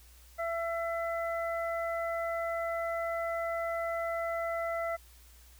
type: harmonic tone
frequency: 670 Hz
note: E5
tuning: 28 cents sharp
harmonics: 1 / 2 / 3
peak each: -32 / -38 / -40 dBFS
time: 0.38-4.97 s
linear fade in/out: 20 ms
effects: added 60 Hz sine -55 dBFS peak until 5.59 s + white hiss -60 dBFS RMS until 5.59 s